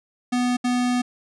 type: tone bursts at uneven times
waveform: square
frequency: 246.9 Hz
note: B3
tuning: in tune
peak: -20 dBFS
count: 2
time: 0.32-0.57 / 0.64-1.02 s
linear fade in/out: 10 ms
effects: resampled to 22050 Hz